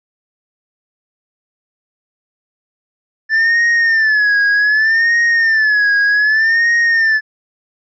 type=tone with vibrato; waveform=triangle; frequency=1754 Hz; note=A6; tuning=6 cents flat; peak=-8 dBFS; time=3.29-7.21 s; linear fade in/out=50 ms; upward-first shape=sine; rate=0.65 Hz; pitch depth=110 cents each way; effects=resampled to 16000 Hz